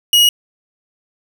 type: tone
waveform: 40% pulse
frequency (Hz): 2895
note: F#7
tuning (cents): -38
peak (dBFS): -7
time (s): 0.13-0.29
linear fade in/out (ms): 2
effects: none